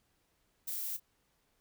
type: noise with echo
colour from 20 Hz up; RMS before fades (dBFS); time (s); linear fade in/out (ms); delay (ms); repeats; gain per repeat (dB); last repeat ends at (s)
violet; -38; 0.67-0.97; 10; 30; 1; -15; 1
effects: pink hiss -75 dBFS RMS until 1.6 s